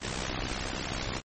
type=noise with amplitude modulation; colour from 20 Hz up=pink; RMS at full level=-30 dBFS; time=0-1.22 s; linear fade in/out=50 ms; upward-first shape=sine; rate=64.4 Hz; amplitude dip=80%; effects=MP3 32 kbps